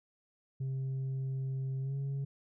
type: tone with pitch glide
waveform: sine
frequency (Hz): 133.1 to 137.95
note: C3 to C#3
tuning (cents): +30 to -8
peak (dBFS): -30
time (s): 0.6-2.25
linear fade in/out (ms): 10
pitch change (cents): +62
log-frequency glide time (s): 1.81-1.95
effects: tanh soft clip ceiling -32 dBFS